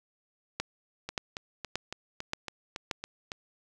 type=two click trains; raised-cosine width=0.2 ms; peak=-19 / -13 dBFS; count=9 / 5; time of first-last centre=1.09-3.318 / 0.6-2.912 s; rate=3.59 / 1.73 Hz; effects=none